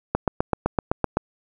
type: click train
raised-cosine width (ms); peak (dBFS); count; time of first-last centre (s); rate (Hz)
1; -5; 9; 0.15-1.17; 7.84
effects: none